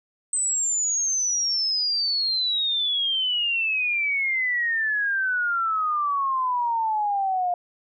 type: exponential sweep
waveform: sine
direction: down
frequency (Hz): 8200 to 703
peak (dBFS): -21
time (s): 0.33-7.54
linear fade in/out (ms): 2
effects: none